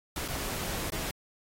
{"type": "noise with dropouts", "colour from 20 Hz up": "pink", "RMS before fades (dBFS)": -35, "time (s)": [0.16, 1.11], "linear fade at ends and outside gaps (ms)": 2, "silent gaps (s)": [[0.28, 0.284], [0.903, 0.921]], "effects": ["AAC 48 kbps"]}